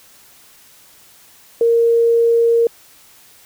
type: tone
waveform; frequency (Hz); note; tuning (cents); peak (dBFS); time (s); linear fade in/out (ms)
sine; 464.6; A#4; -6; -10; 1.61-2.67; 2
effects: white hiss -47 dBFS RMS until 3.45 s